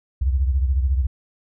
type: beating tone pair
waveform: sine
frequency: 65.2 / 79.2 Hz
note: C2 / D#2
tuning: -5 / +31 cents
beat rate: 14 Hz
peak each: -17 / -25 dBFS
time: 0.21-1.07 s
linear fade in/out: 10 ms
effects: none